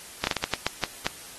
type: slowing click train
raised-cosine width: 0.2 ms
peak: -6 dBFS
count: 9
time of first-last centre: 0.24-1.066 s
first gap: 31 ms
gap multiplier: 1.33
effects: white hiss -44 dBFS RMS until 1.38 s + AAC 32 kbps